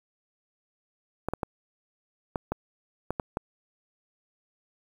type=clicks; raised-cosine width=1 ms; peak=-14 dBFS; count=8; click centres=1.286 / 1.336 / 1.432 / 2.358 / 2.52 / 3.106 / 3.198 / 3.371 s; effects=8-bit